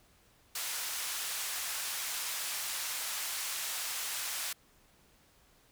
white band-pass noise, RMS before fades -37 dBFS, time 0.55-4.53 s, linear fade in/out 5 ms, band 870 to 12000 Hz, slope 12 dB/octave, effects pink hiss -65 dBFS RMS until 5.71 s

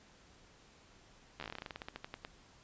slowing click train, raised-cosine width 0.3 ms, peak -26 dBFS, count 20, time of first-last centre 1.4-2.249 s, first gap 12 ms, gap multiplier 1.13, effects pink hiss -62 dBFS RMS until 2.63 s + resampled to 16000 Hz

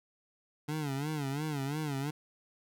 25% pulse tone with vibrato, 145.3 Hz, D3, 18 cents flat, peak -29 dBFS, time 0.68-2.11 s, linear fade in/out 10 ms, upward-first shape sine, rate 2.9 Hz, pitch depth 130 cents each way, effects none

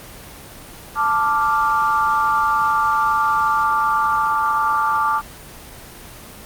sine chord, D minor, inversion second, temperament equal, 880 / 1174.7 / 1396.9 Hz, A5 / D6 / F6, 0 / 0 / 0 cents, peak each -20 / -17 / -23 dBFS, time 0.95-5.22 s, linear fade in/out 50 ms, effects pink hiss -38 dBFS RMS until 6.45 s + Opus 24 kbps

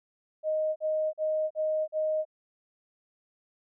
sine tone bursts, 622.3 Hz, D#5, in tune, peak -25 dBFS, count 5, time 0.43-2.252 s, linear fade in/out 50 ms, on 330 ms, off 43 ms, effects none

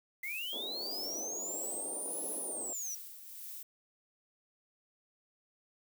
violet noise with tremolo, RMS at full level -45 dBFS, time 0.23-3.63 s, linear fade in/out 5 ms, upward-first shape sine, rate 1.6 Hz, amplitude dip 50%
sine linear two-way sweep, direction up then down, 2024 to 10548 to 5670 Hz, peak -37 dBFS, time 0.23-2.95 s, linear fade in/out 5 ms, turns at 2.32 s
pink band-pass noise, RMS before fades -47 dBFS, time 0.53-2.73 s, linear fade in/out 0 ms, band 310 to 710 Hz, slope 24 dB/octave
effects none

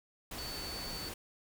sine tone in noise, 4495 Hz, C#8, 23 cents sharp, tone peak -42 dBFS, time 0.38-1.09 s, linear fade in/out 5 ms, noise pink, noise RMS -43 dBFS, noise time 0.31-1.14 s, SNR -2 dB, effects none

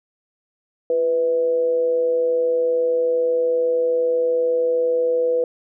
sine tone with amplitude modulation, 495.3 Hz, B4, 5 cents sharp, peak -14 dBFS, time 0.9-5.44 s, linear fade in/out 2 ms, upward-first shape sine, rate 153 Hz, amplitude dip 45%, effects none

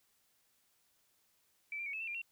sine tone with pitch steps, 2315 / 2375 / 2234 / 2601 / 2685 / 2397 / 2731 Hz, D7 / D7 / C#7 / E7 / E7 / D7 / F7, -25 / +19 / +13 / -24 / +31 / +35 / -39 cents, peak -38 dBFS, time 1.72-2.217 s, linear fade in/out 2 ms, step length 71 ms, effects white hiss -74 dBFS RMS until 2.31 s

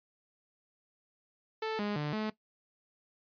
sawtooth tone with pitch steps, 440 / 206.8 / 148.6 / 215.5 Hz, A4 / G#3 / D3 / A3, 0 / -7 / +21 / -36 cents, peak -28 dBFS, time 1.62-2.3 s, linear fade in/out 5 ms, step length 170 ms, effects noise-tail reverb RT60 0.1 s tail -17 dB re dry + resampled to 11025 Hz

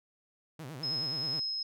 sawtooth tone with vibrato, 142.5 Hz, C#3, 48 cents sharp, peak -37 dBFS, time 0.59-1.4 s, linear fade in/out 5 ms, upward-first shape sine, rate 9.5 Hz, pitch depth 250 cents each way
sine tone with tremolo, 5140 Hz, E8, 45 cents flat, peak -30 dBFS, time 0.83-1.63 s, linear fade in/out 5 ms, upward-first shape triangle, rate 2.4 Hz, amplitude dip 25%
effects none

